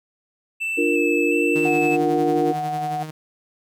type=tone with vibrato; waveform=triangle; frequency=2637 Hz; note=E7; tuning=in tune; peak=-21 dBFS; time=0.6-1.97 s; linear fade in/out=20 ms; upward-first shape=square; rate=1.4 Hz; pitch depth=13 cents each way
type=chord; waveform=sine; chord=Bb major; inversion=first; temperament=equal with one note detuned; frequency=297.2 / 349.2 / 466.2 Hz; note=D4 / F4 / Bb4; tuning=+21 / 0 / 0 cents; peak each=-22 dBFS; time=0.77-2.53 s; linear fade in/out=20 ms
type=tone with tremolo; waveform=sawtooth; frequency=155.56 Hz; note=D#3; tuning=in tune; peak=-24 dBFS; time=1.55-3.11 s; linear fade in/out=10 ms; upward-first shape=sine; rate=11 Hz; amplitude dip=50%
type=tone; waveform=sine; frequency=739 Hz; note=F#5; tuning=2 cents flat; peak=-23 dBFS; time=1.65-3.03 s; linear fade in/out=5 ms
effects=none